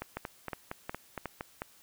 two click trains, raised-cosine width 0.5 ms, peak -21 / -20 dBFS, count 7 / 5, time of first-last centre 0.02-1.409 / 0.17-1.619 s, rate 4.32 / 2.76 Hz, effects white hiss -60 dBFS RMS until 1.82 s

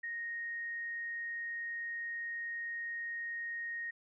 sine tone, 1864.7 Hz, A#6, in tune, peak -37 dBFS, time 0.03-3.91 s, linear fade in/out 10 ms, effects none

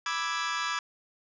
sawtooth chord, E dominant seventh, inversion second, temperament equal, 987.8 / 1174.7 / 1318.5 / 1661.2 Hz, B5 / D6 / E6 / G#6, 0 / 0 / 0 / 0 cents, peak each -33 / -30 / -31 / -30 dBFS, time 0.06-0.79 s, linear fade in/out 2 ms, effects resampled to 16000 Hz + 10-bit

